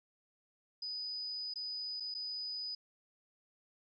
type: tone with dropouts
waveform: sine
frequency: 4978 Hz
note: D#8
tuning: in tune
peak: -38 dBFS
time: 0.82-2.75 s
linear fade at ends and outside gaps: 5 ms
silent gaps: 1.539-1.557 / 2-2.004 / 2.142-2.148 s
effects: none

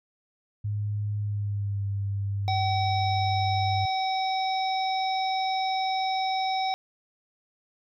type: tone with pitch glide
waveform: sine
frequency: 103.83 to 99.72 Hz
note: G#2 to G2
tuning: 0 to +30 cents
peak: -26 dBFS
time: 0.64-3.86 s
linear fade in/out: 10 ms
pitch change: -70 cents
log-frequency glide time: 1.2-1.86 s
type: harmonic tone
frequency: 761 Hz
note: F#5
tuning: 48 cents sharp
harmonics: 1 / 3 / 5 / 7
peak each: -25 / -36 / -35 / -38 dBFS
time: 2.48-6.74 s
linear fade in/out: 0 ms
effects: none

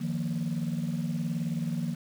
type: chord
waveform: sine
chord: Eb suspended second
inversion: none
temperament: equal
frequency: 155.56 / 174.61 / 233.1 Hz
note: Eb3 / F3 / Bb3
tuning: 0 / 0 / 0 cents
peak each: -31 / -31 / -32 dBFS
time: 0-1.95 s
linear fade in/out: 20 ms
effects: tanh soft clip ceiling -23 dBFS + 8-bit

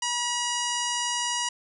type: harmonic tone with a mistuned harmonic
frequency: 964 Hz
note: B5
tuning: 42 cents flat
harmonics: 1 / 2 / 3 / 4 / 5 / 6 / 7 / 8 / 9 / 10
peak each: -31 / -35 / -31 / -42 / -36 / -33 / -37 / -38 / -43 / -42 dBFS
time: 0.02-1.49 s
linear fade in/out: 5 ms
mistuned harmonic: 8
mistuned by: -23 cents
effects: none

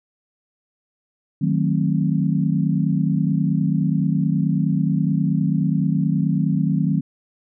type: chord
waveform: sine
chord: D# diminished seventh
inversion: none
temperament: equal with one note detuned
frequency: 155.56 / 185 / 220 / 266.7 Hz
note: D#3 / F#3 / A3 / C4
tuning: 0 / 0 / 0 / +33 cents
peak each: -20 / -21 / -25 / -25 dBFS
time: 1.41-7.01 s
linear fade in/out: 10 ms
effects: none

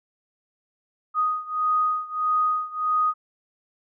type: beating tone pair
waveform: sine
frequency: 1244.5 / 1246.1 Hz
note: D#6 / D#6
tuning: 0 / +2 cents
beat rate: 1.6 Hz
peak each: -23 / -25 dBFS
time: 1.14-3.14 s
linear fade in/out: 50 ms
effects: none

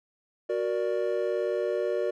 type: chord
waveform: triangle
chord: Gb augmented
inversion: none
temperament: equal with one note detuned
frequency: 370 / 469.1 / 587.3 Hz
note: Gb4 / Bb4 / D5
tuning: 0 / +11 / 0 cents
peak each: -28 dBFS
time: 0.49-2.11 s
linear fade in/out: 10 ms
effects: none

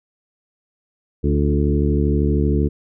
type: harmonic tone with a mistuned harmonic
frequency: 72.8 Hz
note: D2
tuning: 15 cents flat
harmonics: 1 / 2 / 3 / 4 / 5 / 6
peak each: -18 / -21 / -23 / -24 / -25 / -26 dBFS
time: 1.23-2.69 s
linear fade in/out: 20 ms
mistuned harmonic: 5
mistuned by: -24 cents
effects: none

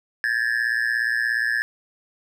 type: tone with amplitude modulation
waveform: triangle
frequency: 1715 Hz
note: A6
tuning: 45 cents flat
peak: -14 dBFS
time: 0.24-1.62 s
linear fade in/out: 0 ms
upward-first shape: sine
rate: 117 Hz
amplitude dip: 100%
effects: none

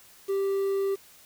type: tone with quantisation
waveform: triangle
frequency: 392 Hz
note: G4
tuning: in tune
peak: -22 dBFS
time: 0.28-0.96 s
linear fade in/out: 20 ms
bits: 8
effects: white hiss -54 dBFS RMS until 1.25 s

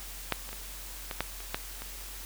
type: clicks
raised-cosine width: 0.3 ms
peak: -10 / -26 / -25 / -19 / -12 / -29 / -13 / -23 dBFS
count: 8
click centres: 0.323 / 0.491 / 0.53 / 1.112 / 1.206 / 1.405 / 1.545 / 1.82 s
effects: added 45 Hz sine -44 dBFS peak until 2.25 s + white hiss -44 dBFS RMS until 2.25 s

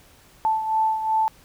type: beating tone pair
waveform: sine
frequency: 878 / 880.7 Hz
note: A5 / A5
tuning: -4 / +1 cents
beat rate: 2.7 Hz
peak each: -20 / -27 dBFS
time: 0.45-1.28 s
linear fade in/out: 0 ms
effects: pink hiss -53 dBFS RMS until 1.44 s

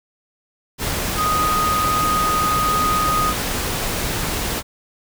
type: tone in noise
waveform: sine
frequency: 1244.5 Hz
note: D#6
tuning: in tune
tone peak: -17 dBFS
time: 1.16-3.34 s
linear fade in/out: 50 ms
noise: pink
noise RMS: -23 dBFS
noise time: 0.78-4.63 s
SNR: +3 dB
effects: none

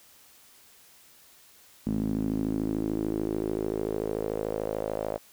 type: tone with band-pass filter sweep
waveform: sawtooth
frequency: 53.5 Hz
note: A1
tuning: 48 cents flat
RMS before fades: -30 dBFS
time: 1.86-5.18 s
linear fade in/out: 10 ms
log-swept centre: 230 to 590 Hz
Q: 4
effects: white hiss -56 dBFS RMS until 5.32 s

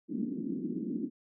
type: band-pass noise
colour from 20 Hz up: white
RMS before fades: -35 dBFS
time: 0.08-1.1 s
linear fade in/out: 50 ms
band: 190 to 320 Hz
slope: 48 dB/octave
effects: none

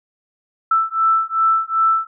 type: beating tone pair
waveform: sine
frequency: 1323 / 1325.6 Hz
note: E6 / E6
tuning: +6 / +9 cents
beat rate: 2.6 Hz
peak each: -17 dBFS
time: 0.71-2.07 s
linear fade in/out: 5 ms
effects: none

